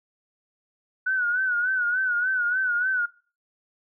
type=tone with vibrato; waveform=sine; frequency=1480 Hz; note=F#6; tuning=in tune; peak=-21 dBFS; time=1.06-3.06 s; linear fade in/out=10 ms; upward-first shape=sine; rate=3.4 Hz; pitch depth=77 cents each way; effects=noise-tail reverb RT60 0.4 s tail -22 dB re dry